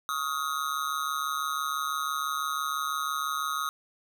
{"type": "tone with amplitude modulation", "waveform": "square", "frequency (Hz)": 1258, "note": "D#6", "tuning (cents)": 19, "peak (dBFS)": -25, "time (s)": [0.09, 3.69], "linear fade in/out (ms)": 0, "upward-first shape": "sine", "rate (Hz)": 146, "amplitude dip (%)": 95, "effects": ["10-bit"]}